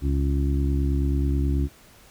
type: harmonic tone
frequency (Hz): 69.3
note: C#2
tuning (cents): 0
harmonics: 1 / 2 / 3 / 4 / 5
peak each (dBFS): -21 / -28 / -37 / -29 / -34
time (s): 0.01-1.69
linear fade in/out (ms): 50
effects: pink hiss -52 dBFS RMS until 2.1 s